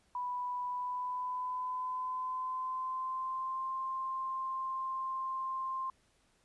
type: tone with pitch glide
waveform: sine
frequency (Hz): 987.8 to 1052.6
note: B5 to C6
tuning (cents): 0 to +10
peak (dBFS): -34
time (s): 0.15-5.9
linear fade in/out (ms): 2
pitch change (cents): +110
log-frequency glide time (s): 0.66-3.74
effects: pink hiss -71 dBFS RMS until 6.44 s + resampled to 24000 Hz